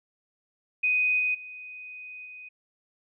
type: tone with level steps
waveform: sine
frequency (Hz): 2497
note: D#7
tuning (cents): +6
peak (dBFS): -21 / -23 / -39 / -41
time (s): 0.83-2.49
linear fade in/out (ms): 10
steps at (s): 1.19 / 1.34 / 2.25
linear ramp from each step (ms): 10
effects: none